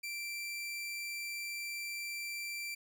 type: tone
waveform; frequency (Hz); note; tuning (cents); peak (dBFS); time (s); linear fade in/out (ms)
sawtooth; 2349; D7; 0; -35; 0.03-2.75; 10
effects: none